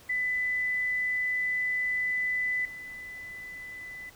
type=tone with level steps; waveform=sine; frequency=1999 Hz; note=B6; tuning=20 cents sharp; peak=-26 / -39 dBFS; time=0.09-4.1 s; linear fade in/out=10 ms; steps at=2.65 s; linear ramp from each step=2 ms; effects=pink hiss -54 dBFS RMS until 4.15 s